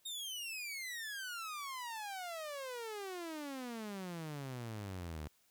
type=exponential sweep; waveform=sawtooth; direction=down; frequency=3745 to 72.5 Hz; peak=-38 dBFS; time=0.05-5.28 s; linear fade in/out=10 ms; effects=white hiss -72 dBFS RMS until 5.5 s